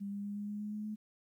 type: tone with pitch steps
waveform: sine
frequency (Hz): 200 / 201.9 / 203.7 / 205.6 / 207.5 / 209.5 / 211.4 / 213.4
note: G3 / G#3 / G#3 / G#3 / G#3 / G#3 / G#3 / G#3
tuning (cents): +35 / -49 / -33 / -17 / -1 / +15 / +31 / +47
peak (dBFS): -37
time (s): 0-0.96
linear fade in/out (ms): 20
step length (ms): 120
effects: 12-bit